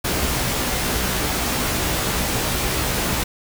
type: noise with comb filter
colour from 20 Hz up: pink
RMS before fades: -22 dBFS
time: 0.04-3.24 s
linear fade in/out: 10 ms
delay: 16 ms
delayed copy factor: +0.55
effects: none